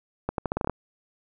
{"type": "accelerating click train", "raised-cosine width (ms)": 1, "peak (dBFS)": -12, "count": 9, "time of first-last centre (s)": [0.29, 0.697], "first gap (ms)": 92, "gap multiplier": 0.82, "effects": []}